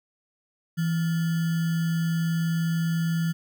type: tone with sample-and-hold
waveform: sine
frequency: 165.4 Hz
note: E3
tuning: 6 cents sharp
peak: -22 dBFS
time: 0.77-3.33 s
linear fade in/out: 20 ms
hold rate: 1575 Hz
effects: none